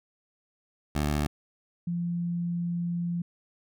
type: tone pair in turn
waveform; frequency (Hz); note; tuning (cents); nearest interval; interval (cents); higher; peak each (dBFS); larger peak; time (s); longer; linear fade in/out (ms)
15% pulse / sine; 74.1 / 172.61; D2 / F3; +16 / -20; octave + minor third; 1464; second; -19 / -27; first; 0.95-1.27 / 1.87-3.22; second; 5
effects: none